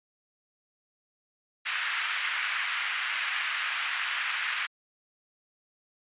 pink band-pass noise, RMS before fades -31 dBFS, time 1.65-4.67 s, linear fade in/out 20 ms, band 1400 to 3000 Hz, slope 24 dB/octave, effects resampled to 8000 Hz

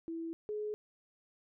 sine tone pair in turn, 329.6 / 422.4 Hz, E4 / G#4, 0 / +29 cents, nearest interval major third, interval 429 cents, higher second, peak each -37 / -35 dBFS, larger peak second, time 0.08-0.33 / 0.49-0.74 s, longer neither, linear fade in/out 0 ms, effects none

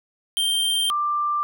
square / sine tone pair in turn, 3159 / 1183.3 Hz, G7 / D6, +13 / +13 cents, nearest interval octave + perfect fourth, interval 1700 cents, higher first, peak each -20 dBFS, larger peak neither, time 0.37-0.9 / 0.9-1.43 s, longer neither, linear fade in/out 0 ms, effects none

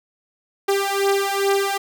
sawtooth beating tone pair, 394.5 / 396.9 Hz, G4 / G4, +11 / +22 cents, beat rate 2.4 Hz, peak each -17 dBFS, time 0.68-1.78 s, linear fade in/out 10 ms, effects none

